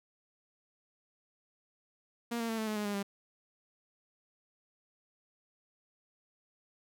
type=tone with pitch steps; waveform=sawtooth; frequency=235.3 / 229.8 / 224.4 / 219.2 / 214 / 209 / 204.1 / 199.35 Hz; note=A#3 / A#3 / A3 / A3 / A3 / G#3 / G#3 / G3; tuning=+16 / -25 / +34 / -6 / -48 / +11 / -30 / +29 cents; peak=-29 dBFS; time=2.31-3.03 s; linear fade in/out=10 ms; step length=90 ms; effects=none